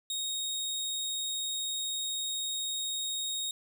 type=tone; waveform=25% pulse; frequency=3744 Hz; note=A#7; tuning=7 cents sharp; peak=-28 dBFS; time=0.1-3.51 s; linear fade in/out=2 ms; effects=none